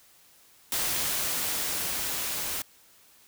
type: noise with level ramp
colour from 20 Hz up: white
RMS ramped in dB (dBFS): -28 to -32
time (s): 0.72-2.62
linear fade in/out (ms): 2
effects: white hiss -58 dBFS RMS until 3.27 s